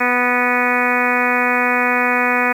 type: harmonic tone with a mistuned harmonic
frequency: 246.9 Hz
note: B3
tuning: in tune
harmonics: 1 / 2 / 3 / 4 / 5 / 6 / 7 / 8 / 9 / 10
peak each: -23 / -23 / -23 / -23 / -23 / -23 / -23 / -23 / -23 / -23 dBFS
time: 0-2.53 s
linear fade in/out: 10 ms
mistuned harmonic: 8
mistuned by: -23 cents
effects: 7-bit